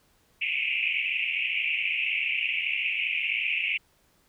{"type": "band-pass noise", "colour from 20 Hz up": "white", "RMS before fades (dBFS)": -28, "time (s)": [0.41, 3.78], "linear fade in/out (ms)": 10, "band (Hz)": [2200, 2800], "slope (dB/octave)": 96, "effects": ["pink hiss -65 dBFS RMS until 4.28 s"]}